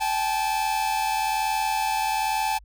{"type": "tone pair together", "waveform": "45% pulse", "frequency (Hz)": [784, 865.1], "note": ["G5", "A5"], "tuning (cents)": [0, -30], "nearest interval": "major second", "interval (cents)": 170, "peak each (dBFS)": [-28, -24], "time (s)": [0, 2.59], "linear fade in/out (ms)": 20, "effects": ["added 50 Hz sine -47 dBFS peak until 2.64 s"]}